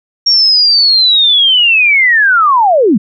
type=linear sweep; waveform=sine; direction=down; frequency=5588 to 175.6 Hz; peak=-5 dBFS; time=0.26-2.98 s; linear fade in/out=10 ms; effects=none